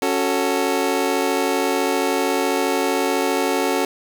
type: chord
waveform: 25% pulse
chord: F# minor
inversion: second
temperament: just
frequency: 277.5 / 370 / 444 Hz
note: C#4 / F#4 / A4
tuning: +2 / 0 / +16 cents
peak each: -19 dBFS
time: 0.02-3.85 s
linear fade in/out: 2 ms
effects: 8-bit